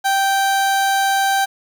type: tone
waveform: 30% pulse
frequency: 782 Hz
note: G5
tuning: 4 cents flat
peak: -12 dBFS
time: 0.04-1.46 s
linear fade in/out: 20 ms
effects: 8-bit